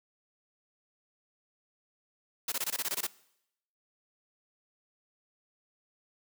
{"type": "noise bursts", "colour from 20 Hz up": "white", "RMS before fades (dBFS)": -32, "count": 10, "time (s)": [2.48, 3.069], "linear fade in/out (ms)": 5, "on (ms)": 40, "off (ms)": 21, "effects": ["noise-tail reverb RT60 0.8 s tail -21 dB re dry", "high-pass 200 Hz 12 dB/octave"]}